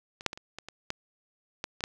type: clicks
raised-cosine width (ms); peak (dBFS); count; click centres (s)
0.2; -25 / -8 / -20 / -27 / -22 / -24 / -14 / -15 / -22 / -11; 10; 0.209 / 0.263 / 0.331 / 0.375 / 0.586 / 0.686 / 0.904 / 1.641 / 1.807 / 1.839
effects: none